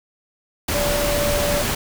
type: tone in noise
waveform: sine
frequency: 581 Hz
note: D5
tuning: 19 cents flat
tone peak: -21 dBFS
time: 0.74-1.62 s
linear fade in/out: 5 ms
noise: pink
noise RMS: -22 dBFS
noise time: 0.68-1.75 s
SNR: -2 dB
effects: none